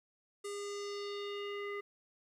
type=tone with low-pass filter sweep; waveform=square; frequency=406.2 Hz; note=G#4; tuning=38 cents flat; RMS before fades=-41 dBFS; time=0.44-1.81 s; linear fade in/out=10 ms; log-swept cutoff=9200 to 1900 Hz; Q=2.8; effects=12-bit